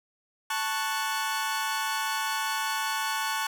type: chord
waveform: sawtooth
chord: F# minor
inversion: first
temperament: equal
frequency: 880 / 1108.7 / 1480 Hz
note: A5 / C#6 / F#6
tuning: 0 / 0 / 0 cents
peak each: -27 / -29 / -29 dBFS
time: 0.5-3.47 s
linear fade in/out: 5 ms
effects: none